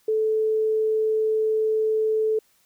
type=tone; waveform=sine; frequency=436.4 Hz; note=A4; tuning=14 cents flat; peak=-19 dBFS; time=0.08-2.39 s; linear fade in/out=5 ms; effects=white hiss -63 dBFS RMS until 2.65 s